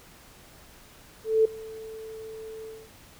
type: tone with ADSR envelope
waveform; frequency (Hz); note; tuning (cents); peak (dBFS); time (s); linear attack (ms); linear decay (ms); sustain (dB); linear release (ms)
sine; 441.3; A4; +5; -15; 1.24-2.9; 210; 6; -22; 230
effects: pink hiss -52 dBFS RMS until 3.19 s